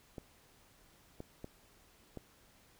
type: clicks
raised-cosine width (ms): 2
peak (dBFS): -30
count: 4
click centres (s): 0.182 / 1.204 / 1.444 / 2.173
effects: pink hiss -65 dBFS RMS until 2.79 s